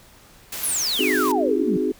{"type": "noise", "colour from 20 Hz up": "white", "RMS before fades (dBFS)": -31, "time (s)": [0.52, 1.32], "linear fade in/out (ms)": 5}
{"type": "exponential sweep", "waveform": "sine", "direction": "down", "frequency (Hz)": [11940, 170.8], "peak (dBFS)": -21, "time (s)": [0.63, 1.77], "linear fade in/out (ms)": 5}
{"type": "chord", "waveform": "sine", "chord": "Ab dominant seventh", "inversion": "first", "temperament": "equal with one note detuned", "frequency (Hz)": [261.6, 311.1, 370, 417.7], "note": ["C4", "Eb4", "Gb4", "Ab4"], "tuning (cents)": [0, 0, 0, 10], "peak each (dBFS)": -25, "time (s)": [0.99, 1.92], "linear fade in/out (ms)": 5}
{"effects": ["pink hiss -50 dBFS RMS until 1.99 s"]}